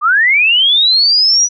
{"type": "linear sweep", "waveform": "sine", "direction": "up", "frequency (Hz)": [1155, 5920], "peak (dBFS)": -7, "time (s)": [0.01, 1.49], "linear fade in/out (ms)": 50, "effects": []}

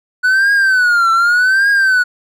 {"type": "tone with vibrato", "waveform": "triangle", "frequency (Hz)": 1480, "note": "F#6", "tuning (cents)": 0, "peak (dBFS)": -7, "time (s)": [0.23, 2.04], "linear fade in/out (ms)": 20, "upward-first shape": "triangle", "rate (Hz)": 0.85, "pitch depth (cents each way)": 180, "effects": []}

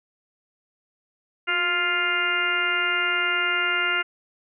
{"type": "harmonic tone with a mistuned harmonic", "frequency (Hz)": 350.1, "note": "F4", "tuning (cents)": 4, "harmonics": [1, 2, 3, 4, 5, 6, 7, 8], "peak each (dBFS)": [-34, -36, -36, -24, -34, -26, -34, -28], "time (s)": [1.47, 4.03], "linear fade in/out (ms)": 20, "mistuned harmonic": 1, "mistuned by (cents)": 52, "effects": []}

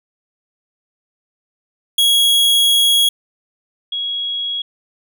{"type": "tone pair in turn", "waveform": ["45% pulse", "sine"], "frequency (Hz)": [3319, 3319], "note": ["G#7", "G#7"], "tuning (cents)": [-2, -2], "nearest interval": "unison", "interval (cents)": 0, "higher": "neither", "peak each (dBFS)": [-10, -19], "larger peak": "first", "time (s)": [[1.98, 3.09], [3.92, 4.62]], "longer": "first", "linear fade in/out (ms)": 5, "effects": []}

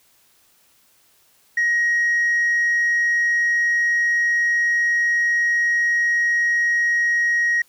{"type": "tone", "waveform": "sine", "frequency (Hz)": 1888, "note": "A#6", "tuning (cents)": 22, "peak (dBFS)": -14, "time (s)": [1.57, 7.62], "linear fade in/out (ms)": 5, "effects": ["tanh soft clip ceiling -14 dBFS", "white hiss -58 dBFS RMS until 7.68 s"]}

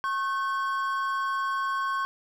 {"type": "tone pair together", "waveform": "triangle", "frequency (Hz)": [1090, 1529.3], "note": ["C#6", "G6"], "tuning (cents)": [-29, -43], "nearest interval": "tritone", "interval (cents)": 586, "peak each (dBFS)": [-25, -30], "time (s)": [0.04, 2.05], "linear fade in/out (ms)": 0, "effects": []}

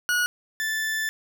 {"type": "tone pair in turn", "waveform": "40% pulse", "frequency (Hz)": [1456, 1756.4], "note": ["F#6", "A6"], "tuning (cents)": [-28, -4], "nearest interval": "minor third", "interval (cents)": 324, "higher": "second", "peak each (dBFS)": [-20, -24], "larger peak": "first", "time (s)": [[0.09, 0.26], [0.6, 1.09]], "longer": "second", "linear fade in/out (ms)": 0, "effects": []}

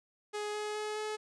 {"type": "tone with pitch steps", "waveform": "sawtooth", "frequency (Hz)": [418.4, 421.6, 424.7, 427.9], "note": ["G#4", "G#4", "G#4", "A4"], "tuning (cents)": [13, 26, 39, -48], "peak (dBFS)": -31, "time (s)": [0.33, 1.17], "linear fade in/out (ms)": 20, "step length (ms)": 210, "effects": ["resampled to 22050 Hz"]}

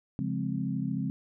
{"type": "chord", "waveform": "sine", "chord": "Db major seventh", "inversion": "none", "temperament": "equal", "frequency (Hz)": [138.59, 174.61, 207.7, 261.6], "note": ["Db3", "F3", "Ab3", "C4"], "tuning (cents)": [0, 0, 0, 0], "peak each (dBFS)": -34, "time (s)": [0.19, 1.1], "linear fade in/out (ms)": 0, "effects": []}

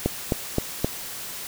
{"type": "click train", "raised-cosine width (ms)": 2, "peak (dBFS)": -7, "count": 4, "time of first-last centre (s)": [0.06, 0.845], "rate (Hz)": 3.82, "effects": ["white hiss -35 dBFS RMS until 1.47 s"]}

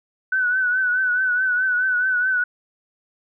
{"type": "tone with vibrato", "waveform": "sine", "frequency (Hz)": 1498, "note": "F#6", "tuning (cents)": 21, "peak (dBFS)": -17, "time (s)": [0.32, 2.44], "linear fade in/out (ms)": 5, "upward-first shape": "triangle", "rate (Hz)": 4.7, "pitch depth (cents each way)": 61, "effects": []}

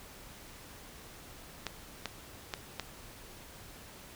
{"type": "clicks", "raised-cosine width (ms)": 0.2, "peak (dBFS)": -17, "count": 4, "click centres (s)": [1.667, 2.057, 2.538, 2.797], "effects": ["pink hiss -51 dBFS RMS until 4.15 s"]}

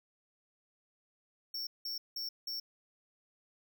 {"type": "tone bursts", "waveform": "square", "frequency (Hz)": 5460, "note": "F8", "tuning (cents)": -40, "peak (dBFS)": -37, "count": 4, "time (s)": [1.54, 2.6], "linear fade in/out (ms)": 5, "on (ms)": 130, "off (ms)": 180, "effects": []}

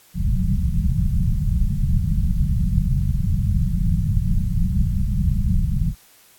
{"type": "low-pass noise", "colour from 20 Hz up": "pink", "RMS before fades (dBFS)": -19, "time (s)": [0.14, 5.95], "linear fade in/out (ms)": 50, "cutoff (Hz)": 200, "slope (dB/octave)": 96, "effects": ["white hiss -52 dBFS RMS until 6.38 s", "AAC 64 kbps"]}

